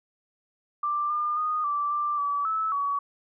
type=tone with pitch steps; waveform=sine; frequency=1180 / 1204 / 1234 / 1166 / 1180 / 1148 / 1305 / 1132 Hz; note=D6 / D6 / D#6 / D6 / D6 / D6 / E6 / C#6; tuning=+8 / +43 / -15 / -13 / +8 / -40 / -18 / +36 cents; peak=-24 dBFS; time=0.83-2.99 s; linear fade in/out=5 ms; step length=270 ms; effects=none